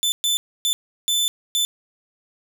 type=tone bursts at uneven times; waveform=sawtooth; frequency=3520 Hz; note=A7; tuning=in tune; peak=-15 dBFS; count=5; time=0.03-0.12 / 0.24-0.37 / 0.65-0.73 / 1.08-1.28 / 1.55-1.65 s; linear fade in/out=0 ms; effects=none